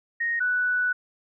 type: tone pair in turn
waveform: sine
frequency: 1864.7 / 1482.8 Hz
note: A#6 / F#6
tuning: 0 / +3 cents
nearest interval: major third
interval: 397 cents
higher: first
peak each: -23 / -21 dBFS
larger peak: second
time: 0.2-0.4 / 0.4-0.93 s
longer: second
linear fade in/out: 10 ms
effects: none